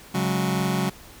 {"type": "chord", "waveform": "sawtooth", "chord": "C# suspended fourth", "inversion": "none", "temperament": "just", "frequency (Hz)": [138.59, 184.79, 207.9], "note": ["C#3", "F#3", "G#3"], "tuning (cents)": [0, -2, 2], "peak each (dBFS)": [-23, -20, -24], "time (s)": [0.14, 0.9], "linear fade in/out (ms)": 10, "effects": ["pink hiss -46 dBFS RMS until 1.2 s"]}